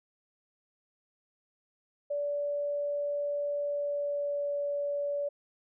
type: tone with pitch glide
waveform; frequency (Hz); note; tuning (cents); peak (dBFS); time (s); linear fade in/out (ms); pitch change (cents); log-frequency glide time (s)
sine; 578 to 574; D5 to D5; -28 to -40; -29; 2.1-5.29; 10; -12; 3.59-4.58
effects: none